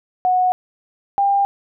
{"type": "tone pair in turn", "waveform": "sine", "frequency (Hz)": [734, 797.9], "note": ["F#5", "G5"], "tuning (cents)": [-14, 30], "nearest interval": "minor second", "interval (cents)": 144, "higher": "second", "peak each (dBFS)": -13, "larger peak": "neither", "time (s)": [[0.25, 0.52], [1.18, 1.45]], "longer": "neither", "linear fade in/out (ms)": 0, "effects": []}